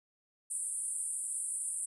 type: band-pass noise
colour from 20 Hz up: white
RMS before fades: -37 dBFS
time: 0.5-1.86 s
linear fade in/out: 10 ms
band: 8400 to 9900 Hz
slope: 96 dB/octave
effects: none